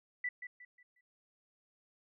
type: tone with echo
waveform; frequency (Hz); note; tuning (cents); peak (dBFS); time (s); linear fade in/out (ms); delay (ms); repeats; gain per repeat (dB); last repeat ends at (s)
sine; 1975.5; B6; 0; -33; 0.24-0.29; 5; 180; 4; -9; 1.01
effects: none